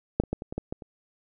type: clicks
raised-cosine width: 2 ms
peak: -7 / -25 / -14 / -22 / -21 / -16 / -18 / -28 dBFS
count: 8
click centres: 0.2 / 0.237 / 0.33 / 0.421 / 0.525 / 0.58 / 0.725 / 0.822 s
effects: none